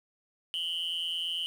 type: tone with amplitude modulation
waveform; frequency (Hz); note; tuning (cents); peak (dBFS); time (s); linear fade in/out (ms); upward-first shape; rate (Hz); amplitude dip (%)
sine; 3021; F#7; +35; -24; 0.54-1.46; 0; sine; 169; 100
effects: tanh soft clip ceiling -26 dBFS + 9-bit